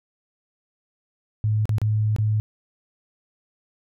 sine tone with dropouts, 107.4 Hz, A2, 41 cents flat, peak -18 dBFS, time 1.44-2.4 s, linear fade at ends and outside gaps 0 ms, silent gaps 1.655-1.693 / 1.783-1.816 / 2.163-2.185 s, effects none

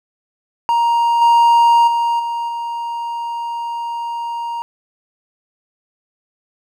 triangle tone with level steps, 937 Hz, A#5, 9 cents sharp, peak -10 / -6 / -12 / -17 / -19 dBFS, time 0.69-4.62 s, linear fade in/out 0 ms, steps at 1.21 / 1.87 / 2.19 / 2.48 s, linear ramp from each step 10 ms, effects none

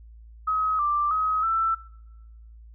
sine tone with pitch steps, 1272 / 1179 / 1270 / 1331 Hz, D#6 / D6 / D#6 / E6, +38 / +6 / +35 / +16 cents, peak -21 dBFS, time 0.47-1.75 s, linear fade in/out 10 ms, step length 320 ms, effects noise-tail reverb RT60 1.0 s tail -22 dB re dry + added 56 Hz sine -44 dBFS peak until 2.74 s

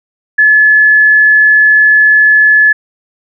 sine tone, 1717 Hz, A6, 43 cents flat, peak -3 dBFS, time 0.38-2.73 s, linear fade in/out 10 ms, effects none

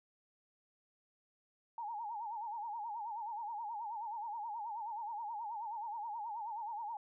sine tone with vibrato, 880 Hz, A5, in tune, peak -39 dBFS, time 1.78-6.97 s, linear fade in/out 2 ms, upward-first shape sine, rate 9.4 Hz, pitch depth 130 cents each way, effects none

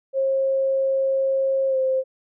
sine tone with pitch glide, 537 to 524.7 Hz, C5 to C5, +45 to +5 cents, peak -18 dBFS, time 0.13-2.04 s, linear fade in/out 50 ms, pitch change -40 cents, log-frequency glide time 1.68-1.77 s, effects none

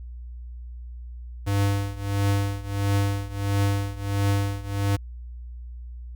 square tone with tremolo, 100 Hz, G2, 35 cents sharp, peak -19 dBFS, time 1.46-4.97 s, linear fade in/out 20 ms, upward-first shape triangle, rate 1.5 Hz, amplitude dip 90%, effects added 60 Hz sine -35 dBFS peak until 6.15 s

